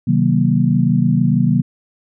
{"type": "chord", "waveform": "sine", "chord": "C half-diminished seventh", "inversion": "none", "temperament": "just", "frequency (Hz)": [130.81, 156.98, 188.37, 235.5], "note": ["C3", "Eb3", "Gb3", "Bb3"], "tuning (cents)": [0, 16, 31, 18], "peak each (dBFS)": -17, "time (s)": [0.07, 1.62], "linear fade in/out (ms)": 10, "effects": []}